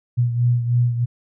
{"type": "beating tone pair", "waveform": "sine", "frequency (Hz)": [120.4, 123.6], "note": ["B2", "B2"], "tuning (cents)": [-44, 2], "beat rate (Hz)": 3.2, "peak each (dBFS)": [-16, -23], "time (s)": [0.17, 1.06], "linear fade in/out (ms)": 20, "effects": []}